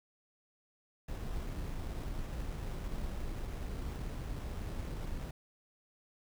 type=noise with sample-and-hold; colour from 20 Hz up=brown; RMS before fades=-39 dBFS; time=1.08-5.31 s; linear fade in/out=5 ms; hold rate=4410 Hz; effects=none